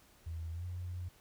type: tone with pitch glide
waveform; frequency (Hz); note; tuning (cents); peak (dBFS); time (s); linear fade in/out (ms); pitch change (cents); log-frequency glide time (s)
sine; 82 to 89.42; E2 to F2; -9 to +41; -38; 0.26-1.09; 10; +150; 0.52-0.65
effects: pink hiss -64 dBFS RMS until 1.2 s